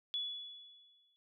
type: tone with exponential decay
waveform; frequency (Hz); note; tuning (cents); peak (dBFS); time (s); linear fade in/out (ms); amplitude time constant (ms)
sine; 3413; G#7; +47; -33; 0.14-1.16; 0; 220
effects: none